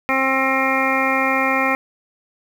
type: harmonic tone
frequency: 265.9 Hz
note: C4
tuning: 28 cents sharp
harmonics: 1 / 2 / 3 / 4 / 5 / 7 / 8 / 9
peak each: -24 / -24 / -24 / -24 / -24 / -24 / -24 / -24 dBFS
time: 0.09-1.75 s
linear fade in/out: 0 ms
effects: 7-bit